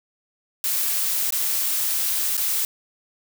blue noise with dropouts, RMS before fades -23 dBFS, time 0.64-2.65 s, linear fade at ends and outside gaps 1 ms, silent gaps 1.306-1.323 / 2.369-2.377 s, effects none

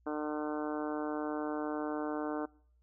harmonic tone, 151 Hz, D3, 48 cents sharp, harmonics 2 / 3 / 4 / 5 / 6 / 7 / 8 / 9 / 10, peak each -36 / -40 / -42 / -44 / -46 / -47 / -48 / -49 / -50 dBFS, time 0.06-2.46 s, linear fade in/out 10 ms, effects noise-tail reverb RT60 0.6 s tail -25 dB re dry + added 60 Hz sine -65 dBFS peak until 2.82 s

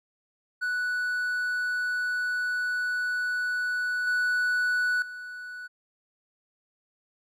triangle tone with level steps, 1480 Hz, F#6, in tune, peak -24 / -21 / -35 dBFS, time 0.61-5.68 s, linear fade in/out 20 ms, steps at 4.07 / 5.02 s, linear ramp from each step 2 ms, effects none

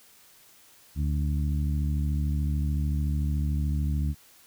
harmonic tone, 73.6 Hz, D2, 4 cents sharp, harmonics 1 / 2 / 3 / 4, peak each -25 / -30 / -36 / -41 dBFS, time 0.95-4.15 s, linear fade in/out 50 ms, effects white hiss -56 dBFS RMS until 4.46 s

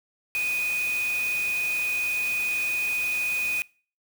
sine tone in noise, 2484 Hz, D#7, 3 cents flat, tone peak -24 dBFS, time 0.35-3.62 s, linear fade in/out 0 ms, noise white, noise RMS -37 dBFS, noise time 0.35-3.62 s, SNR +10 dB, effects noise-tail reverb RT60 0.4 s tail -23 dB re dry

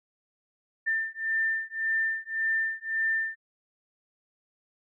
sine beating tone pair, 1790 / 1791.8 Hz, A6 / A6, +29 / +31 cents, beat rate 1.8 Hz, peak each -29 dBFS, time 0.86-3.36 s, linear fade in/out 20 ms, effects none

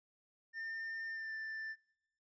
triangle tone with pitch glide, 1805 to 1771.9 Hz, A6 to A6, +44 to +12 cents, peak -39 dBFS, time 0.53-1.76 s, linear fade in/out 50 ms, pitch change -32 cents, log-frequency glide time 1.1-1.34 s, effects noise-tail reverb RT60 0.8 s tail -24 dB re dry + resampled to 16000 Hz

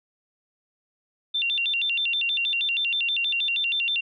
sine tone with vibrato, 3136 Hz, G7, in tune, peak -22 dBFS, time 1.34-4.01 s, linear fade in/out 10 ms, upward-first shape square, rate 6.3 Hz, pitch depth 220 cents each way, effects none

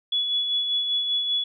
sine tone with tremolo, 3400 Hz, G#7, 40 cents sharp, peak -20 dBFS, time 0.12-1.44 s, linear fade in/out 5 ms, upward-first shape sine, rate 5.1 Hz, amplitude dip 40%, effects none

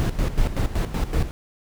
brown noise with tremolo, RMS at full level -20 dBFS, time 0-1.31 s, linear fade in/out 0 ms, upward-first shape square, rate 5.3 Hz, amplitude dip 70%, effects none

